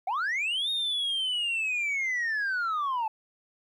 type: linear two-way sweep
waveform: sine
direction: up then down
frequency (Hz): 698.5 to 3729 to 855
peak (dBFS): -24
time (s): 0.07-3.08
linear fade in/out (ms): 5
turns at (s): 0.7
effects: tanh soft clip ceiling -25 dBFS + 11-bit